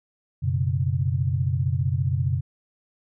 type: chord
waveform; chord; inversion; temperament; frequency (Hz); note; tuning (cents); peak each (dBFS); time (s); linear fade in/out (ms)
sine; F# suspended fourth; none; equal with one note detuned; 92.18 / 123.47 / 138.59; F#2 / B2 / C#3; -6 / 0 / 0; -25; 0.42-2.41; 20
effects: none